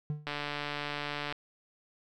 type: tone with exponential decay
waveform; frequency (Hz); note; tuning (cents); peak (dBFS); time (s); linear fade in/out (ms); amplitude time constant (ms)
triangle; 149.7; D3; +33; -26; 0.1-0.34; 0; 51
type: click train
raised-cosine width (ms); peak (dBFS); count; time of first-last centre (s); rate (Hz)
0.3; -19; 155; 0.27-1.325; 146
effects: none